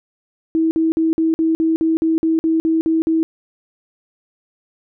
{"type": "tone bursts", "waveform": "sine", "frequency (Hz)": 323.3, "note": "E4", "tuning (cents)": -34, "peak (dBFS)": -13, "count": 13, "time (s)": [0.55, 3.23], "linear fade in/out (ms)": 0, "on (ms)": 160, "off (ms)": 50, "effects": []}